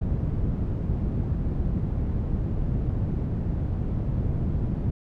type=low-pass noise; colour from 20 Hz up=white; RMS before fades=-26 dBFS; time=0.01-4.91 s; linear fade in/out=10 ms; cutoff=130 Hz; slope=12 dB/octave; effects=none